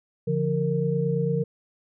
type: tone cluster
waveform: sine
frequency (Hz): 143.3 / 172.2 / 461.7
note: D3 / F3 / A#4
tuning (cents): -42 / -24 / -17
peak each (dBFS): -26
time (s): 0.27-1.44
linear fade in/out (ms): 10
effects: none